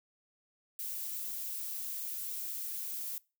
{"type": "noise", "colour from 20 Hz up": "violet", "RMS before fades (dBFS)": -39, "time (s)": [0.79, 3.18], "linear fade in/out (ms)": 2, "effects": ["noise-tail reverb RT60 0.3 s tail -23 dB re dry"]}